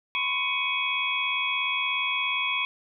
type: tone cluster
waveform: sine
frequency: 1015 / 1092 / 2238 / 2513 / 3337 Hz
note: B5 / C#6 / C#7 / D#7 / G#7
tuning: +47 / -26 / +16 / +17 / +8 cents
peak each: -34 / -35 / -30 / -28 / -31 dBFS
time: 0.15-2.65 s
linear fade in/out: 0 ms
effects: none